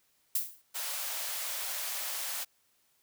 violet noise with exponential decay, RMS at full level -26 dBFS, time 0.35-0.62 s, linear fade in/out 5 ms, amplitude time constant 58 ms
white high-pass noise, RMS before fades -36 dBFS, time 0.74-2.45 s, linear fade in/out 20 ms, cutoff 530 Hz, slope 48 dB/octave
effects white hiss -71 dBFS RMS until 3.02 s

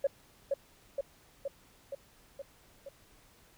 sine tone with echo, 554 Hz, C#5, 1 cent flat, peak -23 dBFS, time 0.04-0.07 s, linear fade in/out 5 ms, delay 470 ms, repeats 6, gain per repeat -3 dB, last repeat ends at 2.89 s, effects tanh soft clip ceiling -20 dBFS + pink hiss -62 dBFS RMS until 3.57 s

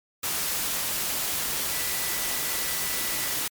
sine tone in noise, 1975.5 Hz, B6, in tune, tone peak -39 dBFS, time 1.72-3.33 s, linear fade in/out 5 ms, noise white, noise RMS -28 dBFS, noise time 0.23-3.48 s, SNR -14 dB, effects MP3 96 kbps

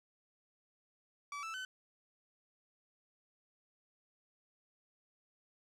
30% pulse tone with pitch steps, 1150 / 1321 / 1517.4 Hz, D6 / E6 / F#6, -37 / +3 / +43 cents, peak -38 dBFS, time 1.32-1.65 s, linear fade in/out 2 ms, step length 110 ms, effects low-pass 7000 Hz 12 dB/octave + 12-bit

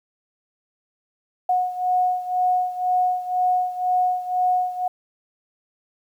sine beating tone pair, 729 / 731 Hz, F#5 / F#5, -26 / -21 cents, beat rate 2 Hz, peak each -20 / -24 dBFS, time 1.49-4.88 s, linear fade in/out 5 ms, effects 9-bit

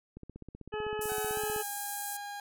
click train, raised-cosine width 3 ms, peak -32 dBFS, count 23, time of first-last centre 0.17-1.562 s, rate 15.8 Hz
harmonic tone, 426.2 Hz, G#4, 45 cents sharp, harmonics 1 / 2 / 3 / 4 / 6 / 7, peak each -34 / -40 / -44 / -44 / -48 / -48 dBFS, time 0.72-1.63 s, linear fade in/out 20 ms
white band-pass noise, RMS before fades -40 dBFS, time 1.01-2.17 s, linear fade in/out 5 ms, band 6800 to 14000 Hz, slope 24 dB/octave
30% pulse tone with pitch glide, 760 to 814.5 Hz, F#5 to G#5, +46 to -34 cents, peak -36 dBFS, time 1.09-2.4 s, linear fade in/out 2 ms, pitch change +120 cents, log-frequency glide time 1.31-1.43 s
effects none

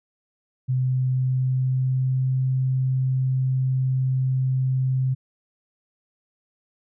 sine tone with pitch glide, 128.6 to 130.47 Hz, C3 to C3, -30 to -5 cents, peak -19 dBFS, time 0.68-5.15 s, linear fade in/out 20 ms, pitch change +25 cents, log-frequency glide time 0.83-2.39 s, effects none

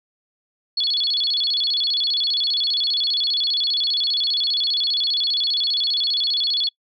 sine tone with vibrato, 3854 Hz, B7, 43 cents flat, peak -18 dBFS, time 0.77-6.69 s, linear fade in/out 5 ms, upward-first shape square, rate 15 Hz, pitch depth 210 cents each way, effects noise-tail reverb RT60 0.1 s tail -26 dB re dry

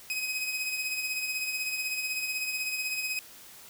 sawtooth tone with tremolo, 2525 Hz, D#7, 25 cents sharp, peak -25 dBFS, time 0.1-3.19 s, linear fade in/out 0 ms, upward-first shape sine, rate 16 Hz, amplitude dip 45%, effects white hiss -50 dBFS RMS until 3.69 s

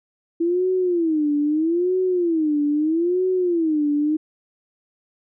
sine tone with vibrato, 329.6 Hz, E4, in tune, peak -17 dBFS, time 0.4-4.17 s, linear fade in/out 10 ms, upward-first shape sine, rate 0.78 Hz, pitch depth 210 cents each way, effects none

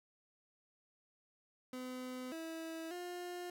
30% pulse tone with pitch steps, 254 / 325.3 / 355 Hz, B3 / E4 / F4, +49 / -23 / +28 cents, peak -40 dBFS, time 1.73-3.5 s, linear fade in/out 2 ms, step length 590 ms, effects none

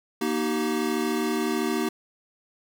square tone cluster, 237 / 310.8 / 383.2 Hz, A#3 / D#4 / G4, +29 / -2 / -39 cents, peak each -29 dBFS, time 0.21-1.89 s, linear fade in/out 5 ms, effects none

